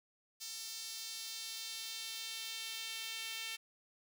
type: tone with high-pass filter sweep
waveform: sawtooth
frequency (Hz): 448.3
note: A4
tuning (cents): +32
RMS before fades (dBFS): -44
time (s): 0.4-3.57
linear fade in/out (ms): 20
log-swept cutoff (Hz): 5000 to 2800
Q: 1.7
effects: none